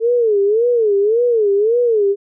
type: tone with vibrato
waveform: sine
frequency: 440 Hz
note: A4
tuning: in tune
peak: -11 dBFS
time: 0-2.16 s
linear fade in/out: 50 ms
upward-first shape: sine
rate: 1.8 Hz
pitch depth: 180 cents each way
effects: none

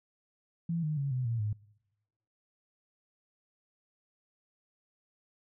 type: tone with pitch steps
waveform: sine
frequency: 167.8 / 152.99 / 139.48 / 127.17 / 115.94 / 105.71 Hz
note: E3 / D#3 / C#3 / C3 / A#2 / G#2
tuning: +31 / -29 / +11 / -49 / -9 / +31 cents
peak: -29 dBFS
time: 0.69-1.53 s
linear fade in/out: 5 ms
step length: 140 ms
effects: noise-tail reverb RT60 1.0 s tail -25 dB re dry

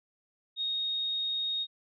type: tone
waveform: sine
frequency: 3729 Hz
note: A#7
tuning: in tune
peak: -29 dBFS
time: 0.56-1.67 s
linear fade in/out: 50 ms
effects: none

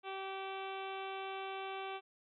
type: harmonic tone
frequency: 386.1 Hz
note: G4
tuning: 26 cents flat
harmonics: 1 / 2 / 3 / 4 / 5 / 6 / 7 / 8 / 9 / 10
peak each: -45 / -44 / -48 / -53 / -61 / -51 / -52 / -56 / -56 / -64 dBFS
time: 0.03-2.01 s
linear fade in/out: 50 ms
effects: none

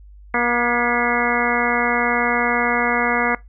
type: harmonic tone with a mistuned harmonic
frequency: 239.5 Hz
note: A#3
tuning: 47 cents sharp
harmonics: 1 / 2 / 3 / 4 / 5 / 6 / 7 / 8 / 9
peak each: -25 / -25 / -25 / -25 / -25 / -25 / -25 / -25 / -25 dBFS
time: 0.34-3.35 s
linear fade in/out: 2 ms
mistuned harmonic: 8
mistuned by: +62 cents
effects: noise-tail reverb RT60 0.2 s tail -22 dB re dry + added 50 Hz sine -40 dBFS peak until 3.48 s

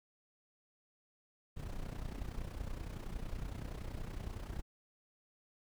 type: noise with amplitude modulation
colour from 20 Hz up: brown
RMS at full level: -39 dBFS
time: 1.56-4.62 s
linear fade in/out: 20 ms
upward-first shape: sine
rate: 30.7 Hz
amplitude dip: 70%
effects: none

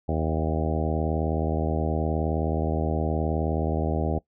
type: harmonic tone with a mistuned harmonic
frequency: 79.1 Hz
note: D#2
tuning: 29 cents sharp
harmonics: 1 / 2 / 3 / 4 / 5 / 6 / 7 / 8 / 9 / 10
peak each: -27 / -30 / -32 / -33 / -34 / -35 / -35 / -36 / -37 / -37 dBFS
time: 0.08-4.19 s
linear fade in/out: 10 ms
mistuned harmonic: 9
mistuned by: -26 cents
effects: noise-tail reverb RT60 0.1 s tail -20 dB re dry

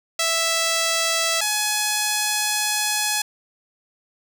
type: tone pair in turn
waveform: 5% pulse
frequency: 659.3 / 844.1 Hz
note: E5 / G#5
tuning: 0 / +28 cents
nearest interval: major third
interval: 428 cents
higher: second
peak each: -8 / -8 dBFS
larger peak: neither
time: 0.19-1.41 / 1.41-3.22 s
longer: second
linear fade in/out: 5 ms
effects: none

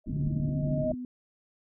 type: tone with exponential growth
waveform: sine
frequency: 624 Hz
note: D#5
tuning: 5 cents sharp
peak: -25 dBFS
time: 0.04-0.92 s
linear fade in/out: 5 ms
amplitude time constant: 190 ms
type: low-pass noise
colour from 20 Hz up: white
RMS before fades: -35 dBFS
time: 0.06-0.95 s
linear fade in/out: 10 ms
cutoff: 300 Hz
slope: 48 dB/octave
type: tone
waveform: sine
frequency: 146.83 Hz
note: D3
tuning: in tune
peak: -28 dBFS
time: 0.12-0.84 s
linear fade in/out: 10 ms
type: tone with pitch glide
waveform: sine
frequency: 225.9 to 249.2 Hz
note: A3 to B3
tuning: +46 to +16 cents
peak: -34 dBFS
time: 0.21-1.05 s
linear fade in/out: 2 ms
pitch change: +170 cents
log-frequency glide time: 0.35-0.55 s
effects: none

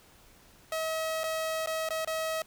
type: tone with dropouts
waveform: sawtooth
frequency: 640 Hz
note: D#5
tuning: 49 cents sharp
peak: -26 dBFS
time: 0.72-2.42 s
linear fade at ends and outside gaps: 2 ms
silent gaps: 1.235-1.239 / 1.661-1.672 / 1.889-1.905 / 2.048-2.074 s
effects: pink hiss -58 dBFS RMS until 2.46 s

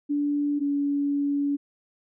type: tone pair in turn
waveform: sine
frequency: 289.8 / 284.7 Hz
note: D4 / C#4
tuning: -23 / +46 cents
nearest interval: unison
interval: 31 cents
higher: first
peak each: -22 dBFS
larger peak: neither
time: 0.09-0.6 / 0.6-1.57 s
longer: second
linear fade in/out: 20 ms
effects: none

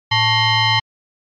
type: tone with frequency modulation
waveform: sine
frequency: 1108.7 Hz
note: C#6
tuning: in tune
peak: -12 dBFS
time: 0.11-0.8 s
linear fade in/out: 10 ms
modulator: 997 Hz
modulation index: 2.9
effects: MP3 64 kbps

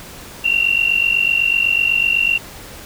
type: tone pair together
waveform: sine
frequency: 2723 / 2771 Hz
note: F7 / F7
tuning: -44 / -14 cents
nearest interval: unison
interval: 30 cents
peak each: -16 dBFS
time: 0.44-2.38 s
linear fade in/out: 10 ms
effects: pink hiss -36 dBFS RMS until 2.85 s

